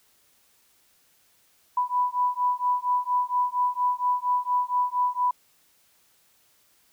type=beating tone pair; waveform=sine; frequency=987.8 / 992.1 Hz; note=B5 / B5; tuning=0 / +8 cents; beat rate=4.3 Hz; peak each=-25 dBFS; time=1.77-5.31 s; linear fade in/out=5 ms; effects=white hiss -63 dBFS RMS until 6.92 s